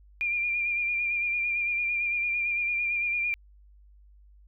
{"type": "tone with vibrato", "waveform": "sine", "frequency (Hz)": 2399, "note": "D7", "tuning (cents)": 36, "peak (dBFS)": -25, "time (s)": [0.21, 3.34], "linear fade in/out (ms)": 0, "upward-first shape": "sine", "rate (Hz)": 8.9, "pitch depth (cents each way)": 33, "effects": ["added 50 Hz sine -52 dBFS peak until 4.47 s"]}